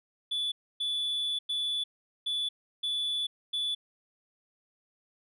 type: tone bursts at uneven times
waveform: sine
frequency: 3457 Hz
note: A7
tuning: 31 cents flat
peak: -26 dBFS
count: 6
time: 0.31-0.52 / 0.8-1.39 / 1.49-1.84 / 2.26-2.49 / 2.83-3.27 / 3.53-3.75 s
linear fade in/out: 10 ms
effects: tanh soft clip ceiling -27 dBFS